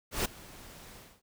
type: noise with ADSR envelope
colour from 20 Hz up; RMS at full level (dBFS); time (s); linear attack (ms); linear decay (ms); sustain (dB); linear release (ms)
pink; -28; 0.11-1.22; 140; 11; -22; 260
effects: none